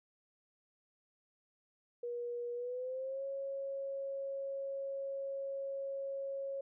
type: tone with pitch glide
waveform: sine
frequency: 479.9 to 548.1 Hz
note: B4 to C#5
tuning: -50 to -20 cents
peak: -37 dBFS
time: 2.03-6.61 s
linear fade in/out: 5 ms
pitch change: +230 cents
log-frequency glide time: 2.54-3.24 s
effects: none